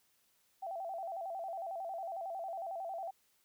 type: tone with vibrato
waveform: sine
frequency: 720 Hz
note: F#5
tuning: 47 cents flat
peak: -38 dBFS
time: 0.62-3.11 s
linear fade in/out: 10 ms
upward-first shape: square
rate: 11 Hz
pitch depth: 120 cents each way
effects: white hiss -73 dBFS RMS until 3.44 s